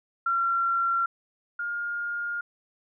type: tone pair in turn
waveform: sine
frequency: 1368 / 1415.4 Hz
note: F6 / F6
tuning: -36 / +23 cents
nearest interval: minor second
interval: 59 cents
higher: second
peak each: -22 / -28 dBFS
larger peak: first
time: 0.26-1.06 / 1.59-2.41 s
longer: second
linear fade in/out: 5 ms
effects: none

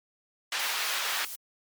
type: band-pass noise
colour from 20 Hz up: white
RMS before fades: -31 dBFS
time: 0.52-1.25 s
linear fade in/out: 2 ms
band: 890 to 3800 Hz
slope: 12 dB/octave
type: noise with tremolo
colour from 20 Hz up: blue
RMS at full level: -36 dBFS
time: 0.59-1.36 s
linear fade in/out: 10 ms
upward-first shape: sine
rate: 4 Hz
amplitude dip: 35%
effects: MP3 96 kbps

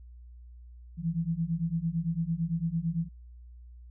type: beating tone pair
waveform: sine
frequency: 161.4 / 170.3 Hz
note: E3 / F3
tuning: -36 / -43 cents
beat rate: 8.9 Hz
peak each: -31 / -30 dBFS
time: 0.97-3.09 s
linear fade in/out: 50 ms
effects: added 60 Hz sine -46 dBFS peak until 3.9 s

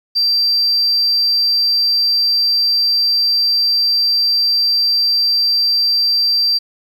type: tone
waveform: sine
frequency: 4700 Hz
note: D8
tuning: 1 cent sharp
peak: -10 dBFS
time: 0.15-6.59 s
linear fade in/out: 20 ms
effects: tanh soft clip ceiling -9 dBFS + 8-bit

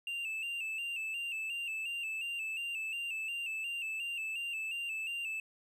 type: tone with vibrato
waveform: triangle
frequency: 2703 Hz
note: E7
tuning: 43 cents sharp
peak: -34 dBFS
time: 0.07-5.4 s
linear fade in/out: 2 ms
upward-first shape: square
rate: 2.8 Hz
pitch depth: 50 cents each way
effects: none

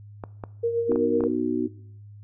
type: clicks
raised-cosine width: 1 ms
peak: -19 dBFS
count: 6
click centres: 0.238 / 0.438 / 0.919 / 0.959 / 1.207 / 1.238 s
type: tone with tremolo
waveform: sine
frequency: 466.2 Hz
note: A#4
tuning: in tune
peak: -19 dBFS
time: 0.63-1.28 s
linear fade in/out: 10 ms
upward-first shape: triangle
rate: 8 Hz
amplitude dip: 60%
type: chord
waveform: sine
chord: B major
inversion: none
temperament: just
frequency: 246.9 / 308.7 / 370.4 Hz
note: B3 / D#4 / F#4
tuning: 0 / -14 / +2 cents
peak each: -27 dBFS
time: 0.88-1.68 s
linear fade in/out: 20 ms
effects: noise-tail reverb RT60 0.7 s tail -20 dB re dry + added 103 Hz sine -42 dBFS peak until 2.23 s

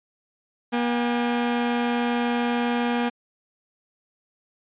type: tone pair together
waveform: sawtooth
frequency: 239.9 / 806.9 Hz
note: A#3 / G5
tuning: +50 / +50 cents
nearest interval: octave + major sixth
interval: 2100 cents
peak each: -18 / -26 dBFS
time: 0.72-3.1 s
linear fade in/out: 20 ms
effects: resampled to 8000 Hz

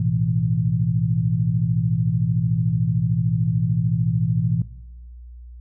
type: chord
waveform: sine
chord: A suspended second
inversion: none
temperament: equal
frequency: 110 / 123.47 / 164.81 Hz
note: A2 / B2 / E3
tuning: 0 / 0 / 0 cents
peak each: -22 dBFS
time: 0-4.62 s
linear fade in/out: 5 ms
effects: noise-tail reverb RT60 1.0 s tail -19 dB re dry + added 60 Hz sine -37 dBFS peak until 5.6 s

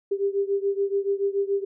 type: beating tone pair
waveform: sine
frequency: 394.9 / 401.9 Hz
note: G4 / G4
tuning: +13 / +43 cents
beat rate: 7 Hz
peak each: -24 / -26 dBFS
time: 0.11-1.65 s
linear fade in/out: 10 ms
effects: none

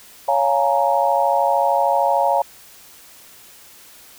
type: chord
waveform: sine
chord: Bb minor seventh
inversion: first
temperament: just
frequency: 559.4 / 699.2 / 839.1 / 932.3 Hz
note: Db5 / F5 / Ab5 / Bb5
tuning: +16 / +2 / +18 / 0 cents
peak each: -20 dBFS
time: 0.28-2.42 s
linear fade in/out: 5 ms
effects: white hiss -45 dBFS RMS until 4.18 s

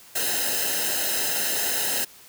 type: noise with comb filter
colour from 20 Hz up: white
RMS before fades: -25 dBFS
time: 0.15-2.05 s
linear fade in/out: 10 ms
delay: 0.87 ms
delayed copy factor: -0.85
effects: white hiss -49 dBFS RMS until 2.28 s

